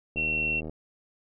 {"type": "tone", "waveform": "sine", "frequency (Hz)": 2720, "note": "F7", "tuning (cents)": -46, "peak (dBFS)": -25, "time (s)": [0.16, 0.61], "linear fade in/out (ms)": 20}
{"type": "click train", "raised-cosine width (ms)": 2, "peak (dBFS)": -24, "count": 43, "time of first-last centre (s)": [0.16, 0.696], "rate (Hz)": 78.4}
{"effects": []}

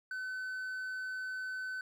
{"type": "tone", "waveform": "triangle", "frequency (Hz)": 1516, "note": "F#6", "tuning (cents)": 42, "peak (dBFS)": -35, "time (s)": [0.11, 1.81], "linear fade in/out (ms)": 2, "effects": []}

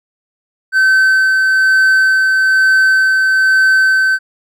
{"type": "tone with tremolo", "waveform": "triangle", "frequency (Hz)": 1537, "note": "G6", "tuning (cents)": -35, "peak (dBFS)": -5, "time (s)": [0.72, 4.19], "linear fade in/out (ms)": 50, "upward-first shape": "sine", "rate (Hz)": 1.1, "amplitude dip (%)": 25, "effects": []}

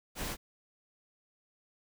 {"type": "noise", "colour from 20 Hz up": "pink", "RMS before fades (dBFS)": -37, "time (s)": [0.15, 0.37], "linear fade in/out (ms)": 50, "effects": []}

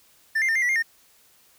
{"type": "tone with pitch steps", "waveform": "triangle", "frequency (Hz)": [1782, 2097, 1809, 2098, 1952, 2118, 1832], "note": ["A6", "C7", "A6", "C7", "B6", "C7", "A#6"], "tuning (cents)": [22, 3, 48, 4, -21, 21, -31], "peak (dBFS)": -18, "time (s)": [0.35, 0.826], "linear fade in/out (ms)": 10, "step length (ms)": 68, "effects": ["white hiss -58 dBFS RMS until 1.58 s"]}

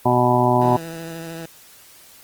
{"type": "harmonic tone", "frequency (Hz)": 123.47, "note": "B2", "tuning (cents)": 0, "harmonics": [1, 2, 3, 5, 6, 7, 8], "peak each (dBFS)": [-21, -21, -21, -21, -21, -21, -21], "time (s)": [0.05, 0.77], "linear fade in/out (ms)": 10}
{"type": "tone with vibrato", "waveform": "15% pulse", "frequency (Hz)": 164.81, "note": "E3", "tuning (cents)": 0, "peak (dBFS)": -24, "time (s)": [0.61, 1.46], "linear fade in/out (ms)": 5, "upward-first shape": "sine", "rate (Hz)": 13, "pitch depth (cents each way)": 22}
{"effects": ["white hiss -47 dBFS RMS until 2.23 s", "Opus 24 kbps"]}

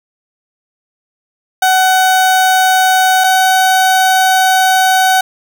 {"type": "tone pair in turn", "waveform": "30% pulse", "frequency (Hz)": [750, 753.2], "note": ["F#5", "F#5"], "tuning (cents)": [23, 31], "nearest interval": "unison", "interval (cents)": 8, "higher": "second", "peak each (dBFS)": -5, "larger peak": "neither", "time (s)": [[1.62, 3.24], [3.24, 5.21]], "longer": "second", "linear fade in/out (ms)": 5, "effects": []}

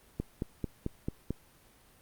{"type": "click train", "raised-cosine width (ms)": 3, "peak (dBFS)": -19, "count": 6, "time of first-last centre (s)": [0.2, 1.306], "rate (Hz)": 4.52, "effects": ["pink hiss -61 dBFS RMS until 2.01 s", "Opus 32 kbps"]}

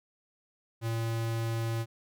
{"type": "tone", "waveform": "square", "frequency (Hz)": 114.2, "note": "A#2", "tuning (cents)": -35, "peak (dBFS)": -30, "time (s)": [0.81, 1.86], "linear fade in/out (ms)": 50, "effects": []}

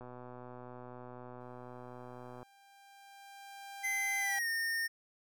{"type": "click train", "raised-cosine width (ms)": 1, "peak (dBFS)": -35, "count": 301, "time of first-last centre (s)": [0.01, 2.429], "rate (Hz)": 124}
{"type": "tone with exponential growth", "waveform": "sawtooth", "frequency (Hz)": 794, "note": "G5", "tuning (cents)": 22, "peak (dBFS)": -33, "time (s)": [1.4, 4.39], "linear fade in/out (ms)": 5, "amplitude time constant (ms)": 650}
{"type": "tone with pitch glide", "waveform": "square", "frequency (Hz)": [2051, 1827.2], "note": ["C7", "A#6"], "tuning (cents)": [-35, -35], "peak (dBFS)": -33, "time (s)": [3.83, 4.88], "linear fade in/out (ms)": 20, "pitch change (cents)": -200, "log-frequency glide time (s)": [4.19, 4.48]}
{"effects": []}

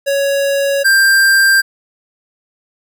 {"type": "tone pair in turn", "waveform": "square", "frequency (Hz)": [557, 1583.6], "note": ["C#5", "G6"], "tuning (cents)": [8, 17], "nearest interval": "octave + tritone", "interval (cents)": 1809, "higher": "second", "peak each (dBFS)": [-13, -8], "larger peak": "second", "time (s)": [[0.06, 0.84], [0.84, 1.62]], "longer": "neither", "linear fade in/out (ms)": 20, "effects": []}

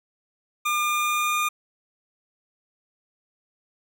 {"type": "tone with pitch glide", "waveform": "25% pulse", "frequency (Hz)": [1205, 1213.4], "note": ["D6", "D#6"], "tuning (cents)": [44, -44], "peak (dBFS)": -18, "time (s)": [0.65, 1.49], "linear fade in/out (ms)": 10, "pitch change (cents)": 12, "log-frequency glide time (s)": [0.94, 1.37], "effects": []}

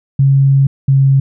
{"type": "tone pair in turn", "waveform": "sine", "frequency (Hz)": [137, 135.98], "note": ["C#3", "C#3"], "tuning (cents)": [-20, -33], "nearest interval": "unison", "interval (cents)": 13, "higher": "first", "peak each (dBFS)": -6, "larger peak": "neither", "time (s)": [[0.19, 0.67], [0.88, 1.2]], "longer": "first", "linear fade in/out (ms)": 5, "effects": []}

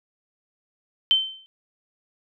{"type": "tone with exponential decay", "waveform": "sine", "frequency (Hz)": 3092, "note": "G7", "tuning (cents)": -24, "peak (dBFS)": -12, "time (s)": [1.11, 1.46], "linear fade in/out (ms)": 0, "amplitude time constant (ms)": 75, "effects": []}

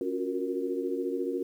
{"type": "chord", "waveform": "sine", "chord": "Gb major seventh", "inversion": "second", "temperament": "equal with one note detuned", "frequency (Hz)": [277.2, 355.9, 370, 466.2], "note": ["Db4", "F4", "Gb4", "Bb4"], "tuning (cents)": [0, 33, 0, 0], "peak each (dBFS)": -34, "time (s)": [0.01, 1.43], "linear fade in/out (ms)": 2, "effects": ["10-bit"]}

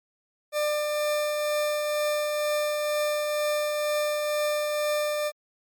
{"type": "tone with tremolo", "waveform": "40% pulse", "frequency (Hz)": 597, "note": "D5", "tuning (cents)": 28, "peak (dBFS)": -22, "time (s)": [0.52, 5.32], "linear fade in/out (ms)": 50, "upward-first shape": "triangle", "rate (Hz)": 2.1, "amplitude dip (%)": 30, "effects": ["MP3 96 kbps"]}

